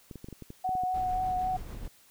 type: clicks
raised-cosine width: 3 ms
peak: -29 dBFS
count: 10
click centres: 0.112 / 0.157 / 0.244 / 0.286 / 0.327 / 0.423 / 0.504 / 0.692 / 0.753 / 0.836 s
type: tone with vibrato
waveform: sine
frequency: 740 Hz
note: F#5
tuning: in tune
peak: -27 dBFS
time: 0.64-1.57 s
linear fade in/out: 10 ms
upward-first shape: triangle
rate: 3.8 Hz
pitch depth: 18 cents each way
type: noise with tremolo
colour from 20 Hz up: brown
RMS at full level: -38 dBFS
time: 0.94-1.88 s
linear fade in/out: 5 ms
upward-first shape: sine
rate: 6.7 Hz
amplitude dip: 35%
effects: white hiss -60 dBFS RMS until 2.1 s